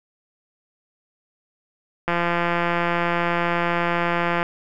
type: click train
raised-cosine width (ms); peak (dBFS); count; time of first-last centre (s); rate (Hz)
0.5; -7; 405; 2.08-4.429; 172
effects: none